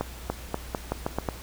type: accelerating click train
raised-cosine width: 1 ms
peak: -12 dBFS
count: 8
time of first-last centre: 0.01-1.288 s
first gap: 290 ms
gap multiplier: 0.84
effects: added 60 Hz sine -40 dBFS peak until 1.42 s + pink hiss -44 dBFS RMS until 1.42 s

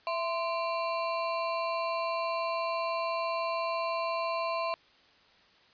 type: ring-modulated tone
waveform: square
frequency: 851 Hz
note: G#5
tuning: 42 cents sharp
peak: -27 dBFS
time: 0.07-4.74 s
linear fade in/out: 0 ms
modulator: 187 Hz
effects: white hiss -61 dBFS RMS until 5.73 s + resampled to 11025 Hz

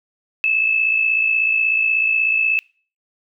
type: tone with amplitude modulation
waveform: sine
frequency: 2612 Hz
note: E7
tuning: 17 cents flat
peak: -12 dBFS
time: 0.44-2.59 s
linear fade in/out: 0 ms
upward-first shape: sine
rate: 56.4 Hz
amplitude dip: 55%
effects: noise-tail reverb RT60 0.4 s tail -24 dB re dry

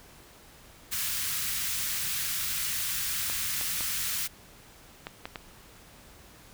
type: band-stop noise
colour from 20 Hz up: white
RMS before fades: -31 dBFS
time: 0.91-4.28 s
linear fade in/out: 20 ms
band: 170 to 1300 Hz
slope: 24 dB/octave
type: clicks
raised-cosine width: 0.3 ms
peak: -19 dBFS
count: 6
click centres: 3.299 / 3.612 / 3.808 / 5.069 / 5.255 / 5.358 s
effects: pink hiss -53 dBFS RMS until 6.53 s

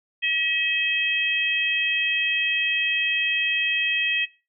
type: harmonic tone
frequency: 640 Hz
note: D#5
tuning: 49 cents sharp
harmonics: 3 / 4 / 5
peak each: -27 / -23 / -26 dBFS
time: 0.22-4.26 s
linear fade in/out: 20 ms
effects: noise-tail reverb RT60 0.3 s tail -19 dB re dry

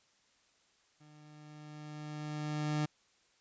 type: tone with level ramp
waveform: 30% pulse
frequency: 150.7 Hz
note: D3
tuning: 45 cents sharp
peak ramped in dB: -55 to -27 dBFS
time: 1-2.86 s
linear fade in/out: 10 ms
effects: white hiss -70 dBFS RMS until 3.4 s + resampled to 16000 Hz

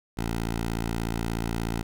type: tone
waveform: 10% pulse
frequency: 56.7 Hz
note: A#1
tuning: 47 cents flat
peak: -19 dBFS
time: 0.17-1.83 s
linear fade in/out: 10 ms
effects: none

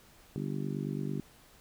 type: harmonic tone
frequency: 49 Hz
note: G1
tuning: in tune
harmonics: 3 / 4 / 5 / 6 / 7 / 8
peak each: -36 / -38 / -40 / -42 / -43 / -44 dBFS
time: 0.36-1.2 s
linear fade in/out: 0 ms
effects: pink hiss -59 dBFS RMS until 1.6 s

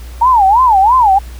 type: tone with vibrato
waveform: sine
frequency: 889 Hz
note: A5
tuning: 18 cents sharp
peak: -5 dBFS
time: 0.21-1.19 s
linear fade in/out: 10 ms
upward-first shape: sine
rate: 3 Hz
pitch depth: 270 cents each way
effects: added 60 Hz sine -26 dBFS peak until 1.39 s + pink hiss -39 dBFS RMS until 1.39 s

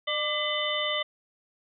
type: tone cluster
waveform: sine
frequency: 602 / 1180 / 2025 / 3025 / 3574 Hz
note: D5 / D6 / B6 / F#7 / A7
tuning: +43 / +8 / +43 / +38 / +26 cents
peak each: -32 / -34 / -32 / -31 / -33 dBFS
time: 0.07-1.03 s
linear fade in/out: 10 ms
effects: none

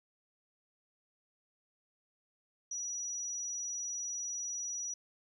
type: tone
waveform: sine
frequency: 5840 Hz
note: F#8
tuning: 24 cents flat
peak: -36 dBFS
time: 2.71-4.94 s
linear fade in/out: 5 ms
effects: 12-bit

